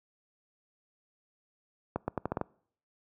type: accelerating click train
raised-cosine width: 1 ms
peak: -16 dBFS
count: 7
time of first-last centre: 1.96-2.413 s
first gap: 120 ms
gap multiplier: 0.81
effects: noise-tail reverb RT60 0.6 s tail -25 dB re dry + high-pass 80 Hz 12 dB/octave